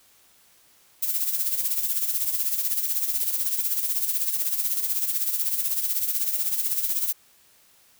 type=noise with tremolo; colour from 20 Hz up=violet; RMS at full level=-23 dBFS; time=1.02-7.13 s; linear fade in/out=10 ms; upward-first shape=sine; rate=16 Hz; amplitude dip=60%; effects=white hiss -58 dBFS RMS until 7.99 s